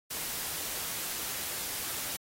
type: noise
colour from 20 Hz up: white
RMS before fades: -36 dBFS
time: 0.1-2.17 s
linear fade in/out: 10 ms
effects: AAC 48 kbps